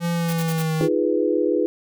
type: tone with pitch glide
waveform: square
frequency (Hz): 170.7 to 158.35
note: F3 to D#3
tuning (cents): -39 to +31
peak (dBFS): -21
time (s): 0-0.89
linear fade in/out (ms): 50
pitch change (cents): -130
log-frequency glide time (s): 0.13-0.74
type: noise bursts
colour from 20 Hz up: white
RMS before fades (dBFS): -33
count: 4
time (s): 0.28-0.627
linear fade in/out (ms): 10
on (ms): 53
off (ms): 45
type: chord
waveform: sine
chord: F half-diminished seventh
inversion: third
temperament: equal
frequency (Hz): 311.1 / 349.2 / 415.3 / 493.9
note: Eb4 / F4 / Ab4 / Cb5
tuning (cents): 0 / 0 / 0 / 0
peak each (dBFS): -23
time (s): 0.81-1.66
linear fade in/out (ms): 0
effects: none